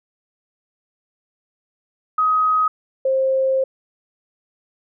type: tone pair in turn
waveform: sine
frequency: 1260 / 529.8 Hz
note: D#6 / C5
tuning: +21 / +22 cents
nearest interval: octave + minor third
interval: 1499 cents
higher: first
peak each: -14 / -15 dBFS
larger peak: first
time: 2.18-2.68 / 3.05-3.64 s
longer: second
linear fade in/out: 5 ms
effects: none